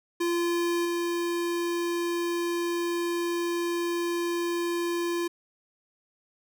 square tone with level steps, 344.1 Hz, F4, 26 cents flat, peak -25 / -27 dBFS, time 0.2-5.28 s, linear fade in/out 10 ms, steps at 0.85 s, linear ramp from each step 2 ms, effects none

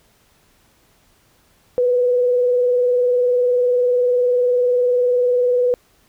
sine tone with vibrato, 493.9 Hz, B4, in tune, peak -13 dBFS, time 1.78-5.74 s, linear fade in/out 0 ms, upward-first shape sine, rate 20 Hz, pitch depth 32 cents each way, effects pink hiss -57 dBFS RMS until 6.08 s

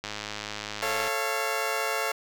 click train, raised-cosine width 0.2 ms, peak -16 dBFS, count 110, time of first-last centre 0.04-1.078 s, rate 105 Hz
15% pulse chord, A augmented, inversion none, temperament just, 440 / 550 / 687.5 Hz, A4 / C#5 / E#5, 0 / -14 / -27 cents, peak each -25 dBFS, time 0.82-2.12 s, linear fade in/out 5 ms
effects none

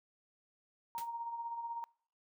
sine tone with tremolo, 932.3 Hz, A#5, in tune, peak -36 dBFS, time 0.95-1.84 s, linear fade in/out 0 ms, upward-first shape sine, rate 16 Hz, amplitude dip 50%
white noise with exponential decay, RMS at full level -43 dBFS, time 0.98-1.1 s, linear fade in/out 0 ms, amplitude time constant 25 ms
effects noise-tail reverb RT60 0.6 s tail -26 dB re dry

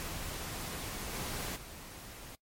pink noise with level steps, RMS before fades -40 / -38 / -48 dBFS, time 0-2.35 s, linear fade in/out 0 ms, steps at 1.13 / 1.55 s, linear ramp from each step 20 ms, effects noise-tail reverb RT60 0.1 s tail -20 dB re dry + MP3 64 kbps

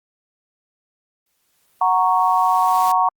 white noise with exponential growth, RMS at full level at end -31 dBFS, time 1.26-2.92 s, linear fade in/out 5 ms, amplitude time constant 360 ms
sine chord, F# major, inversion none, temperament equal, 740 / 932.3 / 1108.7 Hz, F#5 / A#5 / C#6, 0 / 0 / 0 cents, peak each -18 dBFS, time 1.81-3.09 s, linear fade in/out 5 ms
effects Opus 48 kbps

